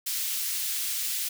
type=high-pass noise; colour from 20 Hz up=white; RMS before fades=-30 dBFS; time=0.06-1.29 s; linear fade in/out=10 ms; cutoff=2600 Hz; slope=12 dB/octave; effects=none